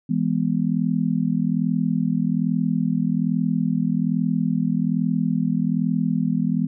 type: chord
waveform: sine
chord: E major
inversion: none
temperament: just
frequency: 164.81 / 206 / 247.2 Hz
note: E3 / G#3 / B3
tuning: 0 / -14 / +2 cents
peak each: -23 dBFS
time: 0.09-6.67 s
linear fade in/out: 10 ms
effects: none